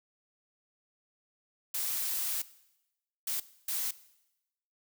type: noise bursts at uneven times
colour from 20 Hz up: blue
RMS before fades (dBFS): -33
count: 3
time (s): 1.74-2.42 / 3.27-3.4 / 3.68-3.91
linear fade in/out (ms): 5
effects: noise-tail reverb RT60 0.9 s tail -18 dB re dry